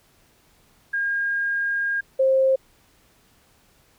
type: tone pair in turn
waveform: sine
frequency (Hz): 1619 / 530.1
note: G#6 / C5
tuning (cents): -45 / +23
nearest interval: octave + perfect fifth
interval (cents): 1932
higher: first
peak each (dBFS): -21 / -15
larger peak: second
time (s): 0.93-2.01 / 2.19-2.56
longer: first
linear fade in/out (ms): 10
effects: pink hiss -59 dBFS RMS until 3.98 s